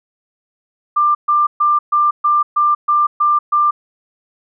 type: tone bursts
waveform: sine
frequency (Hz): 1189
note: D6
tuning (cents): +21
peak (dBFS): -10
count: 9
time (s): 0.96-3.71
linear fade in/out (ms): 10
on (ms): 190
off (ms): 130
effects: none